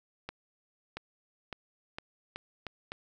accelerating click train, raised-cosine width 0.3 ms, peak -22 dBFS, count 7, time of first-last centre 0.29-2.919 s, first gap 680 ms, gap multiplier 0.82, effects none

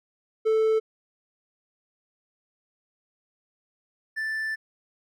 triangle tone pair in turn, 440 / 1763.5 Hz, A4 / A6, 0 / +3 cents, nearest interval 2 octaves, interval 2403 cents, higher second, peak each -17 / -25 dBFS, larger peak first, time 0.45-0.8 / 4.16-4.56 s, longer second, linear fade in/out 20 ms, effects none

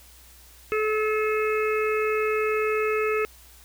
harmonic tone, 430.8 Hz, A4, 37 cents flat, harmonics 1 / 3 / 4 / 5 / 6, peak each -23 / -29 / -37 / -33 / -32 dBFS, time 0.72-3.25 s, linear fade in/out 0 ms, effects added 60 Hz sine -52 dBFS peak until 3.64 s + white hiss -52 dBFS RMS until 3.64 s

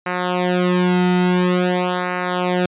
sawtooth tone with flanger, 180.2 Hz, F#3, 45 cents flat, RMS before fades -18 dBFS, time 0.06-2.66 s, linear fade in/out 5 ms, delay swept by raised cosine 0.29 to 1.79 ms, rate 0.48 Hz, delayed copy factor -1, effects resampled to 8000 Hz

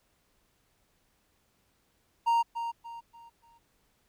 triangle tone with echo, 930 Hz, A#5, 4 cents flat, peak -20 dBFS, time 2.26-2.43 s, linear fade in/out 20 ms, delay 290 ms, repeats 4, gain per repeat -9 dB, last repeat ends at 3.59 s, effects pink hiss -71 dBFS RMS until 4.08 s

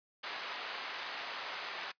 pink band-pass noise, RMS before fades -42 dBFS, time 0.23-1.92 s, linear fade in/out 10 ms, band 860 to 4500 Hz, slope 12 dB/octave, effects noise-tail reverb RT60 0.1 s tail -20 dB re dry + resampled to 11025 Hz

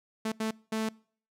sawtooth tone bursts at uneven times, 220 Hz, A3, in tune, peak -25 dBFS, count 3, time 0.25-0.32 / 0.4-0.51 / 0.72-0.89 s, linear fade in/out 5 ms, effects noise-tail reverb RT60 0.5 s tail -25 dB re dry + low-pass 12000 Hz 12 dB/octave

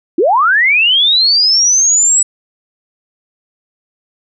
sine linear sweep, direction up, 293.7 to 7902 Hz, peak -7 dBFS, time 0.18-2.23 s, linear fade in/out 5 ms, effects none

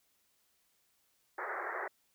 white band-pass noise, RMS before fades -39 dBFS, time 1.38-1.88 s, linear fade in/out 5 ms, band 350 to 2000 Hz, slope 96 dB/octave, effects white hiss -74 dBFS RMS until 2.14 s

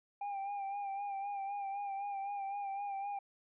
triangle tone with vibrato, 798 Hz, G5, 31 cents sharp, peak -35 dBFS, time 0.21-3.19 s, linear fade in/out 5 ms, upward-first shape sine, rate 3.9 Hz, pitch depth 40 cents each way, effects resampled to 8000 Hz

